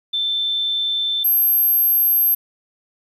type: tone pair in turn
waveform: sine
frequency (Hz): 3545 / 12481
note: A7 / G9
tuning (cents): +12 / -9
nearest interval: octave + minor seventh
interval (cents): 2179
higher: second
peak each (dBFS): -18 / -13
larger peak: second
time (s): 0.13-1.24 / 1.24-2.35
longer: neither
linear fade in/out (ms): 10
effects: 9-bit